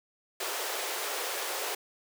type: high-pass noise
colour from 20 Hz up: pink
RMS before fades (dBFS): -34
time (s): 0.4-1.75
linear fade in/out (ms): 5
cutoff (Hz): 380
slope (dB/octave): 48
effects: none